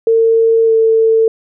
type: tone with pitch glide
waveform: sine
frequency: 453.1 to 447.4 Hz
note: A#4 to A4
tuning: -49 to +29 cents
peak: -7 dBFS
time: 0.07-1.28 s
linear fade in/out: 2 ms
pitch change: -22 cents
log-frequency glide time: 0.65-0.74 s
effects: none